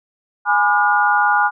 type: chord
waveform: sine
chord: G# diminished seventh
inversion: none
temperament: just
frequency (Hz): 830.6 / 996.7 / 1196.1 / 1435.3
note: G#5 / B5 / D6 / F6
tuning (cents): 0 / +16 / +31 / +47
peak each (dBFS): -16 / -21 / -21 / -16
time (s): 0.45-1.51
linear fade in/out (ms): 50
effects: none